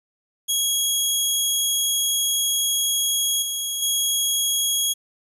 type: tone with level steps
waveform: 15% pulse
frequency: 3312 Hz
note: G#7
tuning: 5 cents flat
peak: -12 / -17 / -12 dBFS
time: 0.48-4.94 s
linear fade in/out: 20 ms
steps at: 3.42 / 3.82 s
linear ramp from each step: 5 ms
effects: resampled to 32000 Hz + 9-bit